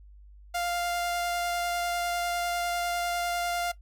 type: tone with vibrato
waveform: sawtooth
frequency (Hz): 698.5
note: F5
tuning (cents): 0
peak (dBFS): -24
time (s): 0.54-3.72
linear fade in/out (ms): 10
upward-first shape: triangle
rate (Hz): 10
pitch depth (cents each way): 8
effects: noise-tail reverb RT60 0.1 s tail -17 dB re dry + added 50 Hz sine -48 dBFS peak until 3.81 s